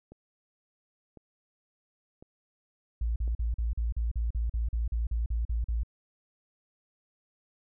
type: click train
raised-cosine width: 2 ms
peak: -35 dBFS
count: 4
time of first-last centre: 0.12-3.278 s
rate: 0.95 Hz
type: tone bursts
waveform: sine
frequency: 57 Hz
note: A#1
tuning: 38 cents flat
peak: -26 dBFS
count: 15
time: 3.01-5.834 s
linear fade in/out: 5 ms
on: 150 ms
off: 41 ms
effects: none